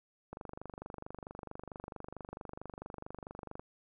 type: click train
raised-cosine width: 1 ms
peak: -29 dBFS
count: 81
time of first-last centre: 0.33-3.595 s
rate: 24.5 Hz
effects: none